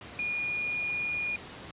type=tone in noise; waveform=sine; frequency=2438 Hz; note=D#7; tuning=36 cents flat; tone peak=-29 dBFS; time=0.19-1.36 s; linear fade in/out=2 ms; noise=pink; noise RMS=-44 dBFS; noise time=0.01-1.71 s; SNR=+12 dB; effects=high-pass 80 Hz 12 dB/octave + resampled to 8000 Hz